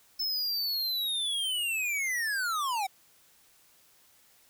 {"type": "linear sweep", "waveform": "square", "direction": "down", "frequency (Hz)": [5274, 740], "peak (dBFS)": -29, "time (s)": [0.19, 2.87], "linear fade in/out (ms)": 10, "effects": ["white hiss -62 dBFS RMS until 4.49 s"]}